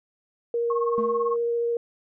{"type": "tone with vibrato", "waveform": "sine", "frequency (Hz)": 470, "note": "A#4", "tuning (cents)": 14, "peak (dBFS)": -22, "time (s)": [0.54, 1.77], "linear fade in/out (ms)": 2, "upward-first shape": "triangle", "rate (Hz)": 14, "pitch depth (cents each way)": 8}
{"type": "tone with tremolo", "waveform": "sine", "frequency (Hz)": 1090, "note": "C#6", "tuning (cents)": -29, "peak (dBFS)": -24, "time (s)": [0.7, 1.36], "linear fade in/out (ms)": 2, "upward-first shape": "sine", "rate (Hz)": 18, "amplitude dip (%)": 90}
{"type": "tone with exponential decay", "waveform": "triangle", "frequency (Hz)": 221.1, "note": "A3", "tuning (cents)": 9, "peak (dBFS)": -25, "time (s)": [0.98, 1.49], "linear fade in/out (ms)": 0, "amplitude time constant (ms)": 110}
{"effects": []}